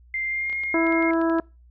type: tone with pitch glide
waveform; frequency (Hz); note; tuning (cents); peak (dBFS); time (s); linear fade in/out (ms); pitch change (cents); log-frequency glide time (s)
sine; 2094 to 2137; C7 to C7; +1 to +36; -24; 0.14-1.11; 2; +35; 0.25-0.55
type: clicks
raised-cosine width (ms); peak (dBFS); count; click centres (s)
0.3; -27; 10; 0.498 / 0.528 / 0.636 / 0.868 / 0.924 / 1.025 / 1.135 / 1.215 / 1.298 / 1.386
type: harmonic tone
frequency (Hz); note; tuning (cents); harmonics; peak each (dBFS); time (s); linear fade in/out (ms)
329.6; E4; 0; 1 / 2 / 3 / 4 / 5; -20 / -26 / -30 / -32 / -34; 0.74-1.4; 2
effects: noise-tail reverb RT60 0.3 s tail -26 dB re dry + added 60 Hz sine -49 dBFS peak until 1.7 s